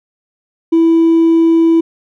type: tone with hard clipping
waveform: triangle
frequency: 329.6 Hz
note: E4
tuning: in tune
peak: -6 dBFS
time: 0.72-1.81 s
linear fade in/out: 10 ms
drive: 2 dB
effects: none